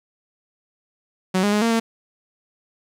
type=tone with pitch steps; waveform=sawtooth; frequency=186.4 / 205.3 / 209.2 / 230.1 / 227.6 Hz; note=F#3 / G#3 / G#3 / A#3 / A#3; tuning=+13 / -20 / +13 / -22 / -41 cents; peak=-13 dBFS; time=1.34-1.8 s; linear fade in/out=10 ms; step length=92 ms; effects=low-pass 10000 Hz 12 dB/octave + 9-bit